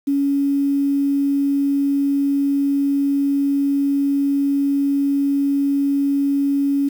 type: tone with quantisation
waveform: sine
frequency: 280 Hz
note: C#4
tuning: 18 cents sharp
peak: -15 dBFS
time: 0.07-6.89 s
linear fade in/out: 10 ms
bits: 7
effects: none